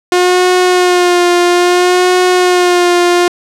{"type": "tone with vibrato", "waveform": "sawtooth", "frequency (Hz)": 357.7, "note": "F4", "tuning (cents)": 41, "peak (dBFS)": -3, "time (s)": [0.12, 3.28], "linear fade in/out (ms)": 2, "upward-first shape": "sine", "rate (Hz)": 0.6, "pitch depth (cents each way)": 30, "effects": ["low-pass 9000 Hz 12 dB/octave"]}